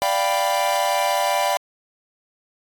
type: chord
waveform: 45% pulse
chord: G dominant seventh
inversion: second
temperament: equal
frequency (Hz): 587.3 / 698.5 / 784 / 987.8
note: D5 / F5 / G5 / B5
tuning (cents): 0 / 0 / 0 / 0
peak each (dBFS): -24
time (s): 0.02-1.57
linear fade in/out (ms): 0
effects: AAC 64 kbps